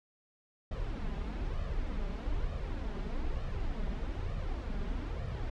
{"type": "noise with flanger", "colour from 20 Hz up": "brown", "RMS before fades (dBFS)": -35, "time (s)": [0.71, 5.5], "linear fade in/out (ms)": 5, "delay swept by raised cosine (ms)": [1.6, 5], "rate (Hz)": 1.1, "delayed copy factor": 0.6, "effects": ["low-pass 4000 Hz 12 dB/octave"]}